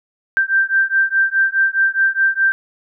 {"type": "beating tone pair", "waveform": "sine", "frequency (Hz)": [1568, 1572.8], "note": ["G6", "G6"], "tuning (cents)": [0, 5], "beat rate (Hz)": 4.8, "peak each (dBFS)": -16, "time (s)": [0.37, 2.52], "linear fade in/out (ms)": 0, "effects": []}